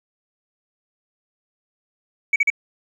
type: tone bursts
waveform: sine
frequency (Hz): 2269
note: C#7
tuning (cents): +40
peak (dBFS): -12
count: 3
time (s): 2.33-2.502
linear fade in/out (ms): 5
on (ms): 30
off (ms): 41
effects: tanh soft clip ceiling -10 dBFS + 9-bit